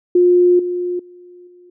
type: tone with level steps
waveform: sine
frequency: 355.8 Hz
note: F4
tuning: 32 cents sharp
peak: -8 / -18 / -38 / -42 dBFS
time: 0.15-1.7 s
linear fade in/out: 5 ms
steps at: 0.59 / 0.99 / 1.47 s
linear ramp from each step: 5 ms
effects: none

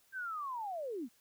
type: linear sweep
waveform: sine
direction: down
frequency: 1594 to 207.7 Hz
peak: -37 dBFS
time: 0.12-1.09 s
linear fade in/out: 50 ms
effects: white hiss -69 dBFS RMS until 1.2 s

